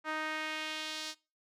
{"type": "tone with band-pass filter sweep", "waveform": "sawtooth", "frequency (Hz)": 311.1, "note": "D#4", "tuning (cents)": 0, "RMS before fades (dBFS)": -38, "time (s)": [0.04, 1.15], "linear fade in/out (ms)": 50, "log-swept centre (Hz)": [1400, 4900], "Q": 1.5, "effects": ["noise-tail reverb RT60 0.3 s tail -23 dB re dry"]}